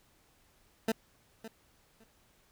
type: tone with echo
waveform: 20% pulse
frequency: 223 Hz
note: A3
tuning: 23 cents sharp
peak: -22 dBFS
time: 0.88-0.92 s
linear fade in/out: 5 ms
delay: 560 ms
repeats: 2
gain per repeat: -15 dB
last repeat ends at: 2.04 s
effects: pink hiss -67 dBFS RMS until 2.51 s